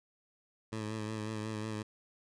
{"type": "tone with vibrato", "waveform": "15% pulse", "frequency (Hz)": 108.4, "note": "A2", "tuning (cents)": -25, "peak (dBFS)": -30, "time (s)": [0.72, 1.83], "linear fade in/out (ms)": 10, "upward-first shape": "sine", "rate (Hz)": 5.5, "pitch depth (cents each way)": 35, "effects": ["resampled to 22050 Hz"]}